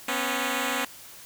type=tone pair together; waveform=5% pulse; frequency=246.8 / 273.3 Hz; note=B3 / C#4; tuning=-1 / -24 cents; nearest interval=major second; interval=177 cents; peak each=-17 dBFS; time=0.08-0.85 s; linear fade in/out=5 ms; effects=white hiss -46 dBFS RMS until 1.25 s